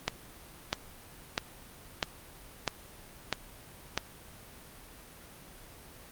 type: click train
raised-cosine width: 0.2 ms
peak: -9 dBFS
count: 7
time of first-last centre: 0.08-3.976 s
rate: 1.54 Hz
effects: pink hiss -51 dBFS RMS until 6.11 s + Opus 32 kbps